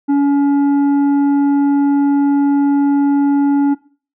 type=tone with tanh clipping; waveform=sine; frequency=282.8 Hz; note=C#4; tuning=35 cents sharp; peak=-11 dBFS; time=0.08-3.75 s; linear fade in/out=20 ms; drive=7 dB; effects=noise-tail reverb RT60 0.4 s tail -19 dB re dry